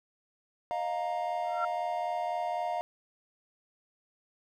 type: chord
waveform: triangle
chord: Eb suspended second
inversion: none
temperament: equal with one note detuned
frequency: 622.3 / 706.2 / 932.3 Hz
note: Eb5 / F5 / Bb5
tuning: 0 / +19 / 0 cents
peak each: -35 / -30 / -35 dBFS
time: 0.71-2.81 s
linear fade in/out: 0 ms
type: tone with exponential growth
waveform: sine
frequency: 1366 Hz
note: F6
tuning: 39 cents flat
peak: -26 dBFS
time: 1.44-1.65 s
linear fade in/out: 5 ms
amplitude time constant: 44 ms
effects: none